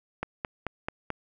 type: click train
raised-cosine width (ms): 0.5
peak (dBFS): -15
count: 5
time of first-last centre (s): 0.23-1.103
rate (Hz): 4.58
effects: none